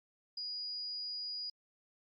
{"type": "tone", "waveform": "sine", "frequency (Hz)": 4897, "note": "D#8", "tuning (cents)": -28, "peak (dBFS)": -38, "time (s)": [0.37, 1.5], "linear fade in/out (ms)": 5, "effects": ["Opus 48 kbps"]}